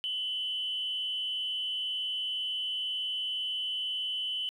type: tone with amplitude modulation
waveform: sine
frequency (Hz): 3013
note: F#7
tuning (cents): +31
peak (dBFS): -27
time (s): 0.04-4.49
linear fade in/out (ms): 0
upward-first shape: sine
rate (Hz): 222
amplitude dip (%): 60
effects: tanh soft clip ceiling -24 dBFS + 11-bit